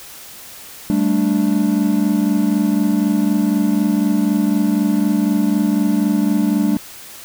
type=chord; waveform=triangle; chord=G suspended second; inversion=none; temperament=equal; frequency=196 / 220 / 293.7 Hz; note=G3 / A3 / D4; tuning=0 / 0 / 0 cents; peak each=-16 dBFS; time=0.9-6.77 s; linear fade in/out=0 ms; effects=white hiss -37 dBFS RMS until 7.24 s